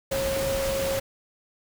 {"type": "tone in noise", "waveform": "sine", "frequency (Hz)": 543, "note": "C#5", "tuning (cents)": -36, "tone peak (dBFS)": -25, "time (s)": [0.11, 1], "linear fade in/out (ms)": 10, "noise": "pink", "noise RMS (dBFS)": -31, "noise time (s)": [0.11, 1], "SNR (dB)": 3, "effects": []}